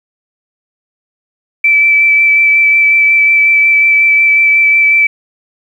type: tone with vibrato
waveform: sine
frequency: 2319 Hz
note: D7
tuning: 22 cents flat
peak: -5 dBFS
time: 1.64-5.07 s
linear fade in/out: 5 ms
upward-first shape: sine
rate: 5.5 Hz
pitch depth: 13 cents each way
effects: 7-bit